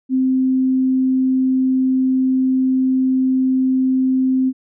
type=tone; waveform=sine; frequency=260.3 Hz; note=C4; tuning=9 cents flat; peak=-13 dBFS; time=0.09-4.53 s; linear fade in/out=50 ms; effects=none